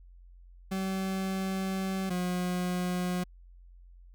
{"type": "tone pair in turn", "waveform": "40% pulse", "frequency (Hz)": [190.7, 180], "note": ["G3", "F#3"], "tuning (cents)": [-47, -47], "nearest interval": "minor second", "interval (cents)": 100, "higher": "first", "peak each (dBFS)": [-29, -28], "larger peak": "second", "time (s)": [[0.71, 2.1], [2.1, 3.24]], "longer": "first", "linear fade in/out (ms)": 10, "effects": ["added 44 Hz sine -50 dBFS peak until 4.14 s"]}